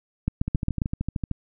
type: two click trains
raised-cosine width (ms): 5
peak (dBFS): -10 / -14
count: 5 / 12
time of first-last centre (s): 0.28-0.818 / 0.48-1.313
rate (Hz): 7.43 / 13.2
effects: none